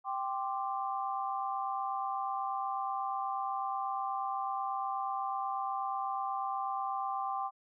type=chord; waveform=sine; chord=G suspended fourth; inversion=none; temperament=equal; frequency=784 / 1046.5 / 1174.7 Hz; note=G5 / C6 / D6; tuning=0 / 0 / 0 cents; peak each=-35 / -38 / -38 dBFS; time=0.04-7.51 s; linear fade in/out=50 ms; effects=none